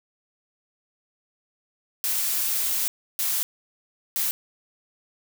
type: noise bursts at uneven times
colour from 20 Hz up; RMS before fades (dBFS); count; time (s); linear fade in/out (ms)
blue; -25; 3; 2.04-2.88 / 3.19-3.43 / 4.16-4.31; 0
effects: none